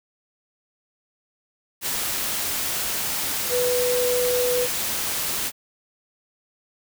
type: tone in noise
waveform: sine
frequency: 494.1 Hz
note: B4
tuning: 1 cent sharp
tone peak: -20 dBFS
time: 3.49-4.68 s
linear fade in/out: 50 ms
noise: white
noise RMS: -26 dBFS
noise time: 1.81-5.52 s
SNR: +3 dB
effects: none